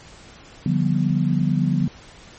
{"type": "chord", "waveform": "sine", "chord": "G dominant seventh", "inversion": "second", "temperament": "just", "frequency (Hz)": [147, 176.4, 196, 245], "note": ["D3", "F3", "G3", "B3"], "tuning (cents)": [2, 18, 0, -14], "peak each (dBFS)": [-21, -21, -25, -24], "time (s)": [0.66, 1.88], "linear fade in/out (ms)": 2, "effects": ["pink hiss -45 dBFS RMS until 2.38 s", "MP3 32 kbps"]}